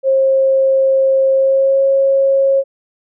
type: tone with pitch glide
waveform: sine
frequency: 535 to 543.7 Hz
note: C5 to C#5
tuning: +38 to -34 cents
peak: -9 dBFS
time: 0.03-2.64 s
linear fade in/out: 50 ms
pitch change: +28 cents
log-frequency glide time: 1.34-1.82 s
effects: none